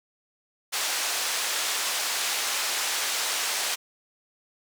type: band-pass noise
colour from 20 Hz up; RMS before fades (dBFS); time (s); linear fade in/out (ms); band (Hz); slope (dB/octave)
white; -28; 0.72-3.76; 20; 610 to 7400; 12
effects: none